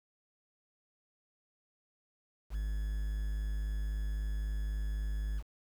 triangle tone with quantisation, 51.91 Hz, G#1, in tune, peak -30 dBFS, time 2.5-5.43 s, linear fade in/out 50 ms, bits 9, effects none

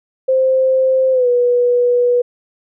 sine tone with pitch glide, 523 to 488 Hz, C5 to B4, -1 to -21 cents, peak -10 dBFS, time 0.28-2.22 s, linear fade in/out 10 ms, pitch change -120 cents, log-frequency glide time 1.12-1.28 s, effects none

